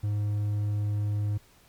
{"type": "tone", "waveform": "triangle", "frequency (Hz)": 103.83, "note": "G#2", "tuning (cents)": 0, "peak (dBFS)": -23, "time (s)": [0.03, 1.38], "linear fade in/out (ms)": 10, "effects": ["pink hiss -59 dBFS RMS until 1.68 s", "MP3 96 kbps"]}